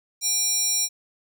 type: tone with high-pass filter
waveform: square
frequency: 800 Hz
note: G5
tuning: 35 cents sharp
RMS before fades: -23 dBFS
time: 0.21-0.89 s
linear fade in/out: 50 ms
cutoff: 6100 Hz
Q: 2.8
effects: none